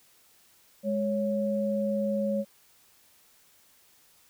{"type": "tone pair together", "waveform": "sine", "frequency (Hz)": [207.7, 554.5], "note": ["G#3", "C#5"], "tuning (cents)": [0, 0], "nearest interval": "octave + perfect fourth", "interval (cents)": 1700, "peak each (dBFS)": -28, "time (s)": [0.83, 2.45], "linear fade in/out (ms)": 50, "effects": ["white hiss -61 dBFS RMS until 4.29 s"]}